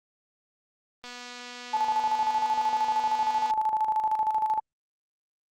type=click train; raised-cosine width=0.2 ms; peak=-24 dBFS; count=606; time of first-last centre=1.04-3.509 s; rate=245 Hz
type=tone with tremolo; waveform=sine; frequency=868 Hz; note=A5; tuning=24 cents flat; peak=-21 dBFS; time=1.73-4.6 s; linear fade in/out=10 ms; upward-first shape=square; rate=13 Hz; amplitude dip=55%
effects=Opus 24 kbps